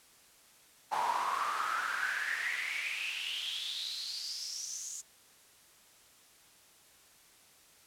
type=noise with high-pass filter sweep; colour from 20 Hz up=brown; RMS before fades=-36 dBFS; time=0.91-5.02 s; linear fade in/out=20 ms; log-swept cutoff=870 to 7000 Hz; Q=8.6; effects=white hiss -61 dBFS RMS until 7.86 s + low-pass 12000 Hz 12 dB/octave